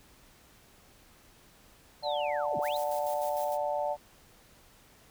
sine chord, D major, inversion none, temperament just, 587.3 / 734.2 / 881 Hz, D5 / F#5 / A5, 0 / -14 / +2 cents, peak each -31 / -34 / -34 dBFS, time 2.02-3.97 s, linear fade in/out 50 ms
sine linear two-way sweep, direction down then up, 4237 to 102 to 4237 Hz, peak -38 dBFS, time 2.03-2.77 s, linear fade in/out 5 ms, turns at 2.58 s
blue noise with tremolo, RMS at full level -44 dBFS, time 2.61-3.58 s, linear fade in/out 50 ms, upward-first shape square, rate 6.6 Hz, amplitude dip 55%
effects pink hiss -59 dBFS RMS until 5.1 s

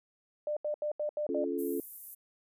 sine tone bursts, 598 Hz, D5, 31 cents sharp, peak -30 dBFS, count 6, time 0.47-1.442 s, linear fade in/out 2 ms, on 97 ms, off 78 ms
sine chord, Db augmented, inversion none, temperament just, 277.2 / 346.5 / 433.1 Hz, Db4 / F4 / A4, 0 / -14 / -27 cents, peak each -35 dBFS, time 1.29-1.8 s, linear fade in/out 2 ms
white high-pass noise, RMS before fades -42 dBFS, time 1.58-2.15 s, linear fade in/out 10 ms, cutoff 12000 Hz, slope 24 dB/octave
effects resampled to 32000 Hz

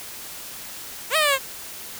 10% pulse linear two-way sweep, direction up then down, 418.3 to 642 to 519 Hz, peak -9 dBFS, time 1.1-1.39 s, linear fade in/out 50 ms, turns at 1.16 s, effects white hiss -37 dBFS RMS until 1.99 s

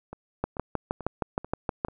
two click trains, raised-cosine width 1 ms, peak -12 / -24 dBFS, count 10 / 5, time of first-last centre 0.44-1.848 / 0.13-1.884 s, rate 6.39 / 2.28 Hz, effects none

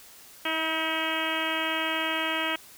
harmonic tone with a mistuned harmonic, 320.5 Hz, E4, 49 cents flat, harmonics 1 / 2 / 3 / 4 / 5 / 6 / 7 / 8 / 9 / 10, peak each -35 / -35 / -35 / -35 / -35 / -35 / -35 / -35 / -35 / -35 dBFS, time 0.45-2.56 s, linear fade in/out 5 ms, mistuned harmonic 5, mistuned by -22 cents, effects white hiss -50 dBFS RMS until 2.77 s

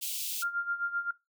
white high-pass noise, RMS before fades -35 dBFS, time 0.01-0.44 s, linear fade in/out 20 ms, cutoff 2600 Hz, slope 48 dB/octave
sine tone with tremolo, 1396.9 Hz, F6, in tune, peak -27 dBFS, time 0.42-1.11 s, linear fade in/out 5 ms, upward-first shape sine, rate 7.7 Hz, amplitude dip 80%
effects noise-tail reverb RT60 0.2 s tail -19 dB re dry

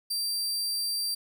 sawtooth tone, 4701 Hz, D8, 1 cent sharp, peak -25 dBFS, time 0.1-1.15 s, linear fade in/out 10 ms, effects none

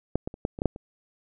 clicks, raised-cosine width 2 ms, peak -10 / -17 / -27 / -12 / -23 / -12 / -7 / -26 dBFS, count 8, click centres 0.156 / 0.275 / 0.341 / 0.451 / 0.589 / 0.619 / 0.657 / 0.761 s, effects none

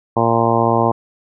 harmonic tone, 115.6 Hz, A#2, 14 cents flat, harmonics 1 / 2 / 3 / 4 / 5 / 6 / 7 / 8 / 9, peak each -21 / -21 / -21 / -21 / -21 / -21 / -21 / -21 / -21 dBFS, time 0.16-0.92 s, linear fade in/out 10 ms, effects none

